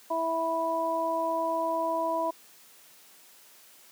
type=harmonic tone; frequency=328.1 Hz; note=E4; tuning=8 cents flat; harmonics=1 / 2 / 3; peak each=-35 / -29 / -29 dBFS; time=0.1-2.31 s; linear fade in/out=10 ms; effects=white hiss -55 dBFS RMS until 3.91 s + high-pass 200 Hz 12 dB/octave